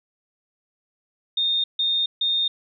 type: tone bursts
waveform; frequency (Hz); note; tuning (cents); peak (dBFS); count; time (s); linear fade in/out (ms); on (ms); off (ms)
sine; 3662; A#7; -32; -19; 3; 1.37-2.48; 5; 270; 150
effects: none